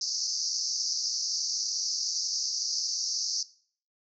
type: band-pass noise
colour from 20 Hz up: white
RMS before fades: -31 dBFS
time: 0.01-3.43 s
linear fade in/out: 5 ms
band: 4600 to 6200 Hz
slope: 96 dB/octave
effects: noise-tail reverb RT60 0.5 s tail -19 dB re dry